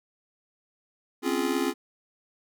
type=chord; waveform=square; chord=Db major seventh; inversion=third; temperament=just; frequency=259.9 / 277.2 / 346.5 / 415.8 Hz; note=C4 / Db4 / F4 / Ab4; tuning=-11 / 0 / -14 / +2 cents; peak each=-31 / -31 / -30 / -32 dBFS; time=1.22-1.74 s; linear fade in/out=50 ms; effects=none